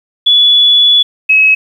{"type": "tone pair in turn", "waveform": "sine", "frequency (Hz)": [3422, 2564], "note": ["A7", "E7"], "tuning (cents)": [-49, -49], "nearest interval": "perfect fourth", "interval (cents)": 500, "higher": "first", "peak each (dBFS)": -4, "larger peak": "neither", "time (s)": [[0.26, 1.03], [1.29, 1.55]], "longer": "first", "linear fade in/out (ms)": 10, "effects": ["7-bit"]}